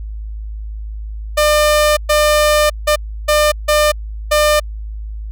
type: tone bursts at uneven times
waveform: sawtooth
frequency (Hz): 600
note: D5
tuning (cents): +37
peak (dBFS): -6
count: 6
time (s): 1.37-1.97 / 2.09-2.7 / 2.87-2.96 / 3.28-3.52 / 3.68-3.92 / 4.31-4.6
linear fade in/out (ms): 10
effects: added 53 Hz sine -23 dBFS peak until 5.31 s